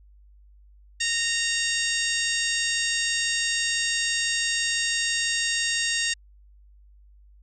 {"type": "harmonic tone with a mistuned harmonic", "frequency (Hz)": 926, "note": "A#5", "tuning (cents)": -12, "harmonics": [2, 3, 4, 5, 6, 7, 8, 9], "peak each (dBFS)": [-28, -30, -31, -32, -33, -33, -34, -35], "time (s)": [1, 6.14], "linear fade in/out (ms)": 10, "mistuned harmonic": 7, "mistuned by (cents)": 59, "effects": ["added 50 Hz sine -50 dBFS peak until 7.42 s"]}